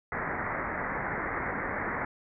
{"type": "low-pass noise", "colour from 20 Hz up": "white", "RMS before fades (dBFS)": -33, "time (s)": [0.12, 2.05], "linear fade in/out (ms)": 2, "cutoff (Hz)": 2100, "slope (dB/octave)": 96, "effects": []}